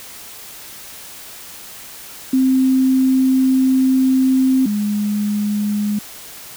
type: tone pair in turn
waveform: sine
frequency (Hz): 261.6 / 207.6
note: C4 / G#3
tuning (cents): 0 / 0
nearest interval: major third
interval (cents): 400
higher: first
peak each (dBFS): -11 / -16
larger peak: first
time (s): 2.33-4.66 / 4.66-5.99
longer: first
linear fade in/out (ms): 5
effects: white hiss -36 dBFS RMS until 6.56 s